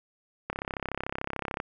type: click train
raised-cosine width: 0.5 ms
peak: -16 dBFS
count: 38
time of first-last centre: 0.5-1.601 s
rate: 33.6 Hz
effects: none